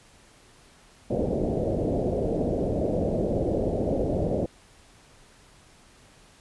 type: low-pass noise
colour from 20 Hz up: white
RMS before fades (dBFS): -26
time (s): 1.1-4.46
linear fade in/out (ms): 5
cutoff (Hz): 630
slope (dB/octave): 48
effects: pink hiss -55 dBFS RMS until 6.4 s + resampled to 24000 Hz